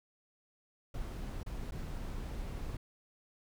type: noise with dropouts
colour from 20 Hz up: brown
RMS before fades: -40 dBFS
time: 0.94-2.77 s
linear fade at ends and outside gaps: 5 ms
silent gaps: 1.432-1.462 / 1.71-1.72 s
effects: none